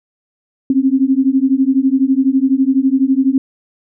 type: beating tone pair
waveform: sine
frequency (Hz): 260.8 / 272.8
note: C4 / C#4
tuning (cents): -5 / -28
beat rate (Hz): 12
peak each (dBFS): -13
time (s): 0.7-3.38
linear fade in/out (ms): 2
effects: none